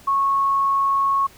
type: tone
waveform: sine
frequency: 1100 Hz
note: C#6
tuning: 14 cents flat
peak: -16 dBFS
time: 0.07-1.27 s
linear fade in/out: 10 ms
effects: pink hiss -48 dBFS RMS until 1.37 s